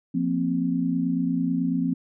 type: chord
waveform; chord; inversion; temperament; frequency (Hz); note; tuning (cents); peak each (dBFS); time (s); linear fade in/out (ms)
sine; F suspended fourth; none; just; 174.61 / 232.8 / 261.9; F3 / Bb3 / C4; 0 / -2 / +2; -26 / -29 / -24; 0.14-1.94; 10
effects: none